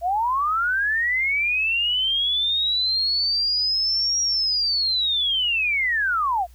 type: linear two-way sweep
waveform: sine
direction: up then down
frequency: 661 to 5680 to 661 Hz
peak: -19 dBFS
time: 0.01-6.47 s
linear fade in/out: 50 ms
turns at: 4.21 s
effects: added 60 Hz sine -45 dBFS peak until 6.54 s + white hiss -59 dBFS RMS until 6.54 s